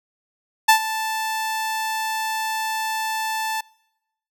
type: tone with ADSR envelope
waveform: sawtooth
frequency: 880 Hz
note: A5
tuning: in tune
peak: -5 dBFS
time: 0.68-3.61 s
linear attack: 11 ms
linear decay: 95 ms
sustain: -14 dB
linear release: 7 ms
effects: noise-tail reverb RT60 0.9 s tail -26 dB re dry